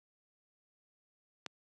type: click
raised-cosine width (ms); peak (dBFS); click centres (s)
0.2; -21; 1.463
effects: high-pass 150 Hz 12 dB/octave + resampled to 24000 Hz

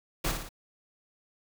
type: noise with echo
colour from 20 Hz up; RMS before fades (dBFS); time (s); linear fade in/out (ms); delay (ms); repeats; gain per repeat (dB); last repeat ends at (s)
pink; -29; 0.24-0.32; 10; 57; 3; -5; 0.491
effects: none

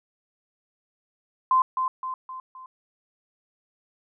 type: tone with echo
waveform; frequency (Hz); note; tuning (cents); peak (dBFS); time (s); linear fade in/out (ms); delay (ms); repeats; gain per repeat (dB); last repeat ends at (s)
sine; 1036; C6; -17; -16; 1.51-1.62; 2; 260; 4; -6; 2.66
effects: none

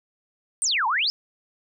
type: exponential two-way sweep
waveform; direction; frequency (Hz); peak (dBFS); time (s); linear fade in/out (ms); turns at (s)
sine; down then up; 9410 to 832 to 5320; -20; 0.62-1.1; 0; 0.87
effects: none

